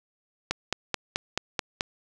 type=click train; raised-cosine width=0.2 ms; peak=-8 dBFS; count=7; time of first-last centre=0.51-1.809 s; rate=4.62 Hz; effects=none